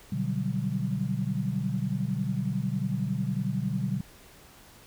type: chord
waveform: sine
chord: G major seventh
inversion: first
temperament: equal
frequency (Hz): 123.47 / 146.83 / 185 / 196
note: B2 / D3 / F#3 / G3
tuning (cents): 0 / 0 / 0 / 0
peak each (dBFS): -32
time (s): 0.12-4.01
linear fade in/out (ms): 5
effects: pink hiss -53 dBFS RMS until 4.86 s